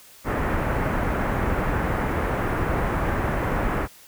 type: low-pass noise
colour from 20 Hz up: pink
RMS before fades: -24 dBFS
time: 0.24-3.88 s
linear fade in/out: 50 ms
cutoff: 1900 Hz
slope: 24 dB/octave
effects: white hiss -49 dBFS RMS until 4.07 s